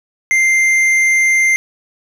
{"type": "tone with tanh clipping", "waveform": "sine", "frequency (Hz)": 2093, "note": "C7", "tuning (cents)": 0, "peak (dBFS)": -11, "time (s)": [0.31, 1.56], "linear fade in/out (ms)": 0, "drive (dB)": 9, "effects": []}